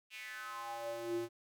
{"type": "tone with high-pass filter sweep", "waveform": "square", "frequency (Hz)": 116.54, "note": "A#2", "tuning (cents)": 0, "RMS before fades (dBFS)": -42, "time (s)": [0.1, 1.29], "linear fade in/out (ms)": 50, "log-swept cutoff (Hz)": [2700, 260], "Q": 5.2, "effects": []}